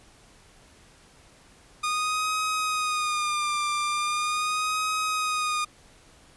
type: tone with vibrato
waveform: sawtooth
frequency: 1225 Hz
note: D#6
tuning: 27 cents flat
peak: -21 dBFS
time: 1.83-5.65 s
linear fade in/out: 10 ms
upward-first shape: sine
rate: 0.4 Hz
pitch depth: 53 cents each way
effects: pink hiss -55 dBFS RMS until 6.36 s + resampled to 24000 Hz